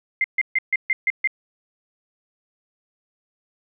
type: tone bursts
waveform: sine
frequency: 2093 Hz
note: C7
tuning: in tune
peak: -16 dBFS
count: 7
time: 0.21-1.274 s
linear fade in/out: 2 ms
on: 32 ms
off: 140 ms
effects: none